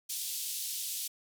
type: band-pass noise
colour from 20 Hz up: white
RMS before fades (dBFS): -37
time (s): 0.09-1.08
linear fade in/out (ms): 10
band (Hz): 3200 to 15000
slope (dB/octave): 24
effects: none